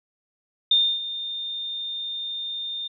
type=tone with ADSR envelope; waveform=sine; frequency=3626 Hz; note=A#7; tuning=49 cents flat; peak=-14 dBFS; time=0.71-2.88 s; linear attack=4 ms; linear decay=280 ms; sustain=-14 dB; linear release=12 ms; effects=none